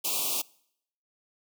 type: band-stop noise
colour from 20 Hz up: white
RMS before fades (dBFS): -29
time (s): 0.04-0.42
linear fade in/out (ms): 10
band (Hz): 1200 to 2400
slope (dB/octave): 96
effects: noise-tail reverb RT60 0.7 s tail -24 dB re dry + high-pass 300 Hz 12 dB/octave

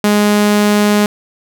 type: tone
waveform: sawtooth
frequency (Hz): 207.7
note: G#3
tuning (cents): 0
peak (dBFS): -5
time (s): 0.04-1.06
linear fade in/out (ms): 2
effects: none

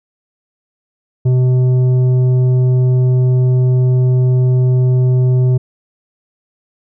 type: tone with tanh clipping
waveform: sine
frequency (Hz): 127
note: B2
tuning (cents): +49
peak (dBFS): -10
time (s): 1.25-5.58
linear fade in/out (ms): 10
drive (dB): 8
effects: none

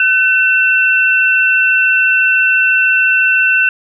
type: tone pair together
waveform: sine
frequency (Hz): 1513 / 2693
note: F#6 / E7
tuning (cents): +38 / +36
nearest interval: minor seventh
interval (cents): 998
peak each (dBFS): -11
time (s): 0-3.69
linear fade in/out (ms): 2
effects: none

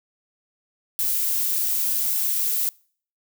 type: noise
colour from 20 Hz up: violet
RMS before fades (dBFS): -23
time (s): 0.99-2.69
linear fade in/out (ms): 0
effects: noise-tail reverb RT60 0.5 s tail -25 dB re dry

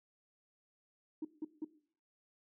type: tone bursts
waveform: sine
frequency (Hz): 311.1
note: D#4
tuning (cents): 0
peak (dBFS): -35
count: 3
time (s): 1.22-1.647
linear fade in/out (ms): 5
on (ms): 29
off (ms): 170
effects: noise-tail reverb RT60 0.5 s tail -17 dB re dry + tanh soft clip ceiling -33 dBFS

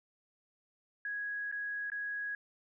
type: tone with dropouts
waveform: sine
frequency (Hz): 1661.2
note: G#6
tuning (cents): 0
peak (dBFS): -35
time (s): 1.05-2.35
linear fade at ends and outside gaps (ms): 2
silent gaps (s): 1.515-1.524 / 1.901-1.918
effects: none

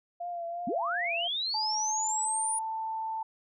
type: tone with vibrato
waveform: sine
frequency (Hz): 690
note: F5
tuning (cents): -21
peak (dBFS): -33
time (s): 0.2-1.28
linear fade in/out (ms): 10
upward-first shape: triangle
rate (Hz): 2.9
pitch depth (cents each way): 41
type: linear sweep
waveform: sine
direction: up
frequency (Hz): 185.9 to 9720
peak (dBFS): -29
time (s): 0.67-2.59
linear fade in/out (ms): 5
type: tone with pitch glide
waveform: sine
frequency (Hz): 864 to 886.8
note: A5 to A5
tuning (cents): -32 to +13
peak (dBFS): -31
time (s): 1.54-3.23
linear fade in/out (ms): 5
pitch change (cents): +45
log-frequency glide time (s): 1.89-2.63
effects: none

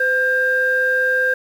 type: tone pair together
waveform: sine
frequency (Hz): 510 / 1595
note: C5 / G6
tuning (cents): -44 / +30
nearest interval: octave + minor sixth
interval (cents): 1974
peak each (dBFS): -20 / -15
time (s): 0-1.34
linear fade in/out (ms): 5
effects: tanh soft clip ceiling -7 dBFS + 7-bit

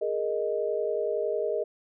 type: chord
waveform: sine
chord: Ab suspended second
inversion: none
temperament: equal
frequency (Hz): 415.3 / 466.2 / 622.3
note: Ab4 / Bb4 / Eb5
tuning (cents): 0 / 0 / 0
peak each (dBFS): -30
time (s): 0.01-1.64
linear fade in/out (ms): 10
effects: none

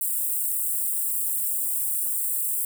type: high-pass noise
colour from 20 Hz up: white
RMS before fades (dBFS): -26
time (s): 0.01-2.65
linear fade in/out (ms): 2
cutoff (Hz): 7800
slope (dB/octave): 96
effects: none

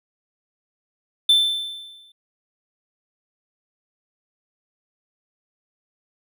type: tone with exponential decay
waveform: triangle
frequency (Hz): 3539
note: A7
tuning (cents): +9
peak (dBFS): -9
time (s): 1.29-2.12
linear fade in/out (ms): 5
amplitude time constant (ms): 180
effects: none

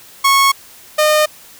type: tone pair in turn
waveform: sawtooth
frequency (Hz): 1100 / 610.3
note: C#6 / D#5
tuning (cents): -14 / -34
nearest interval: minor seventh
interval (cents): 1020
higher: first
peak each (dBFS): -5 / -6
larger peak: first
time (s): 0.24-0.52 / 0.98-1.26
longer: neither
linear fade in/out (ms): 10
effects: white hiss -41 dBFS RMS until 1.59 s

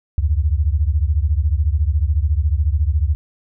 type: beating tone pair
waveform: sine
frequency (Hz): 70.2 / 84.2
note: C#2 / E2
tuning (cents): +22 / +37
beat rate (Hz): 14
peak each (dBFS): -16 / -18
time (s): 0.18-3.15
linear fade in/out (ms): 0
effects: none

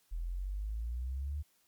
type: exponential sweep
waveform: sine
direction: up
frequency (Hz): 39.98 to 75.7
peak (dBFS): -34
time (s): 0.11-1.43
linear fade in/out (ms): 20
effects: white hiss -71 dBFS RMS until 1.67 s + MP3 96 kbps

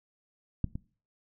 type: clicks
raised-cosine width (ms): 5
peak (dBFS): -15 / -23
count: 2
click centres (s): 0.643 / 0.755
effects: noise-tail reverb RT60 0.4 s tail -21 dB re dry

